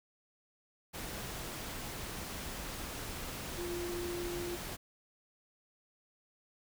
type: tone in noise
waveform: sine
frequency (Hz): 349.2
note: F4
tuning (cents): 0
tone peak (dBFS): -37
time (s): 3.57-4.57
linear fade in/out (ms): 20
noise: pink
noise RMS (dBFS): -42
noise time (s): 0.93-4.77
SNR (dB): +2
effects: none